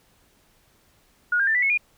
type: tone with pitch steps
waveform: sine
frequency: 1445 / 1603.3 / 1779 / 1973.9 / 2190 / 2430 Hz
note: F#6 / G6 / A6 / B6 / C#7 / D#7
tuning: -41 / +39 / +19 / -1 / -22 / -42 cents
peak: -18 dBFS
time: 1.32-1.776 s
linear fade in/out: 5 ms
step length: 76 ms
effects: pink hiss -61 dBFS RMS until 1.97 s